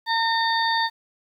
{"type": "harmonic tone", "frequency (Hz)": 911, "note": "A#5", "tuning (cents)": -40, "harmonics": [1, 2, 4, 5], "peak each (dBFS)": [-22, -25, -28, -29], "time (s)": [0.06, 0.9], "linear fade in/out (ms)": 50, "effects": ["9-bit"]}